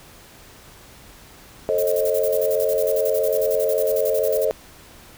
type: chord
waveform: sine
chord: A diminished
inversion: none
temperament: equal with one note detuned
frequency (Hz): 440 / 533.3 / 622.3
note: A4 / C5 / Eb5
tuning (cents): 0 / +33 / 0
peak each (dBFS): -22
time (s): 1.69-4.51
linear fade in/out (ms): 0
type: noise with tremolo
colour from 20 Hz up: violet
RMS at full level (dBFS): -30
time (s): 1.78-4.45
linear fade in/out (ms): 5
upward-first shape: square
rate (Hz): 11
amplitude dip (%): 80
effects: pink hiss -46 dBFS RMS until 5.17 s